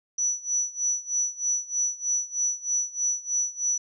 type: tone with tremolo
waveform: sine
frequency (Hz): 5920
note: F#8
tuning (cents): 0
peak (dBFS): -21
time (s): 0.18-3.78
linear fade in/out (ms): 5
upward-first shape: sine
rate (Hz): 3.2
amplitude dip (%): 90
effects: none